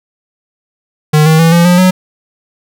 square tone with pitch steps, 152.5 / 158.43 / 164.58 / 170.98 / 177.62 / 184.52 Hz, D#3 / D#3 / E3 / F3 / F3 / F#3, -34 / +32 / -2 / -36 / +30 / -4 cents, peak -5 dBFS, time 1.13-1.91 s, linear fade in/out 10 ms, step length 130 ms, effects none

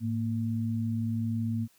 sine tone pair together, 108.3 / 229.5 Hz, A2 / A#3, -27 / -27 cents, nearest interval octave + minor second, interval 1300 cents, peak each -30 / -30 dBFS, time 0-1.68 s, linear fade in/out 50 ms, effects white hiss -64 dBFS RMS until 1.78 s

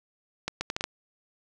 accelerating click train, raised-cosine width 0.2 ms, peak -12 dBFS, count 6, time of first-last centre 0.48-0.841 s, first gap 130 ms, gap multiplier 0.7, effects none

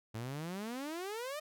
sawtooth exponential sweep, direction up, 107.1 to 624 Hz, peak -35 dBFS, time 0.14-1.4 s, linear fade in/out 10 ms, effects none

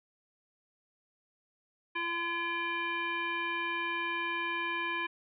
sine tone with frequency modulation, 1700 Hz, G#6, 40 cents sharp, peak -31 dBFS, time 1.95-5.07 s, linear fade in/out 10 ms, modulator 680 Hz, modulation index 1.5, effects none

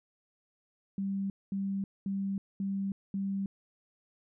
sine tone bursts, 196 Hz, G3, in tune, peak -30 dBFS, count 5, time 0.98-3.46 s, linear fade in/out 2 ms, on 320 ms, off 220 ms, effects none

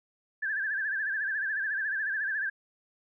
sine tone with vibrato, 1655 Hz, G#6, 6 cents flat, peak -28 dBFS, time 0.42-2.5 s, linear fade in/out 10 ms, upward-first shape sine, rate 14 Hz, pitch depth 110 cents each way, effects none

